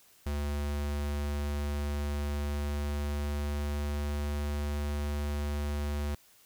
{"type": "tone with pitch glide", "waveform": "square", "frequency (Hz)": [72.7, 73.12], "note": ["D2", "D2"], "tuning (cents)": [-17, -7], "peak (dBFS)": -31, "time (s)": [0.26, 6.15], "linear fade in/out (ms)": 5, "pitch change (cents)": 10, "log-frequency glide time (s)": [2.37, 4.34], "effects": ["white hiss -61 dBFS RMS until 6.45 s"]}